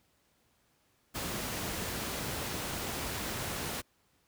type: noise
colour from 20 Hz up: pink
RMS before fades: -36 dBFS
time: 1.14-3.82 s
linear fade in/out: 20 ms
effects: pink hiss -71 dBFS RMS until 4.27 s + high-pass 60 Hz 12 dB/octave